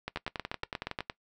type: two click trains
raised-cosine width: 0.3 ms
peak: -18 / -17 dBFS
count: 12 / 8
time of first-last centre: 0.08-1.099 / 0.16-0.988 s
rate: 10.8 / 8.45 Hz
effects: noise-tail reverb RT60 0.1 s tail -20 dB re dry